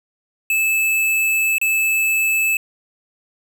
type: tone with dropouts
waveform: square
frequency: 2616 Hz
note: E7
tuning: 14 cents flat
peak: -16 dBFS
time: 0.5-2.57 s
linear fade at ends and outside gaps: 2 ms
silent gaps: 1.583-1.614 s
effects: none